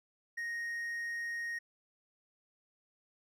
triangle tone, 1867 Hz, A#6, 2 cents sharp, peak -34 dBFS, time 0.37-1.59 s, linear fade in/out 10 ms, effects none

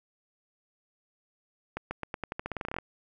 accelerating click train, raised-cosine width 0.5 ms, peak -18 dBFS, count 17, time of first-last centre 1.77-2.786 s, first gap 140 ms, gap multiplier 0.88, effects none

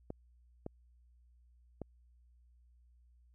clicks, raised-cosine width 2 ms, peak -27 dBFS, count 3, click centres 0.104 / 0.664 / 1.817 s, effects added 60 Hz sine -62 dBFS peak until 3.34 s

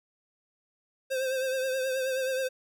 square tone with vibrato, 523.3 Hz, C5, in tune, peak -28 dBFS, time 1.1-2.49 s, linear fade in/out 20 ms, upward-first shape triangle, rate 9.4 Hz, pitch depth 50 cents each way, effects none

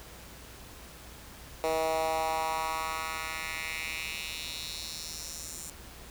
10% pulse tone with high-pass filter sweep, 160 Hz, D#3, 49 cents sharp, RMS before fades -34 dBFS, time 1.64-5.7 s, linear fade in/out 0 ms, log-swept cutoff 520 to 7600 Hz, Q 2.4, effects added 60 Hz sine -52 dBFS peak until 6.1 s + pink hiss -49 dBFS RMS until 6.1 s

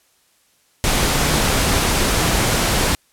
pink noise, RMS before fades -17 dBFS, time 0.84-2.95 s, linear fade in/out 0 ms, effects white hiss -59 dBFS RMS until 3.12 s + low-pass 12000 Hz 12 dB/octave

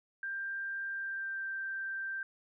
sine tone with pitch glide, 1586 to 1569.6 Hz, G6 to G6, +20 to +2 cents, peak -35 dBFS, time 0.23-2.23 s, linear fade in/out 2 ms, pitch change -18 cents, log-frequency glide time 0.91-1.47 s, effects none

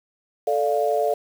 sine chord, D minor, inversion second, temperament equal, 440 / 587.3 / 698.5 Hz, A4 / D5 / F5, 0 / 0 / 0 cents, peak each -23 dBFS, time 0.47-1.14 s, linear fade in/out 5 ms, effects 7-bit

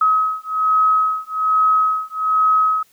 sine beating tone pair, 1274 / 1275.2 Hz, D#6 / D#6, +41 / +42 cents, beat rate 1.2 Hz, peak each -17 dBFS, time 0.01-2.83 s, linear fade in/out 5 ms, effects white hiss -56 dBFS RMS until 2.92 s

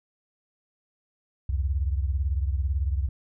sine beating tone pair, 66.7 / 84.7 Hz, C2 / E2, +34 / +48 cents, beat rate 18 Hz, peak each -24 / -29 dBFS, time 1.49-3.09 s, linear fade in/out 5 ms, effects none

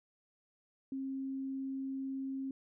sine tone, 268.2 Hz, C4, 43 cents sharp, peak -36 dBFS, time 0.92-2.51 s, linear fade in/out 2 ms, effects none

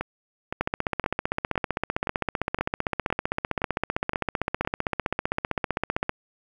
two click trains, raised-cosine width 0.5 ms, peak -13 / -9 dBFS, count 10 / 86, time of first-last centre 0.01-4.649 / 0.61-6.094 s, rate 1.94 / 15.5 Hz, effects 8-bit

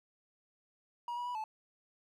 triangle tone with pitch steps, 956 / 971 / 980 / 870 Hz, A#5 / B5 / B5 / A5, +43 / -30 / -14 / -20 cents, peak -34 dBFS, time 1.08-1.44 s, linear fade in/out 2 ms, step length 90 ms, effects none

